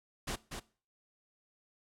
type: noise with echo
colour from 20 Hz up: pink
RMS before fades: -37 dBFS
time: 0.27-0.36 s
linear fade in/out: 10 ms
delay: 240 ms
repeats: 1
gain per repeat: -5 dB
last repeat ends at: 0.6 s
effects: noise-tail reverb RT60 0.4 s tail -20 dB re dry + low-pass 10000 Hz 12 dB/octave